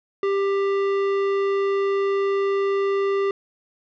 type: tone with tanh clipping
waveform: triangle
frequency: 395.1 Hz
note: G4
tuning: 14 cents sharp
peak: -21 dBFS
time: 0.23-3.31 s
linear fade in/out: 2 ms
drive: 18 dB
effects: none